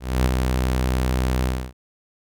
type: tone with ADSR envelope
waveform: sawtooth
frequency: 63.5 Hz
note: B1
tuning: 49 cents sharp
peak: -11 dBFS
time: 0-1.73 s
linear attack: 260 ms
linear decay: 8 ms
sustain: -4 dB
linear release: 280 ms
effects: none